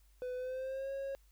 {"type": "tone with pitch glide", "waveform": "triangle", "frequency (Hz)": [501, 546.3], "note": ["B4", "C#5"], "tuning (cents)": [25, -25], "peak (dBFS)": -35, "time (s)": [0.22, 1.15], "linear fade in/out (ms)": 0, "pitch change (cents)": 150, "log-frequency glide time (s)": [0.35, 0.91], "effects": ["added 50 Hz sine -62 dBFS peak until 1.31 s", "white hiss -73 dBFS RMS until 1.31 s"]}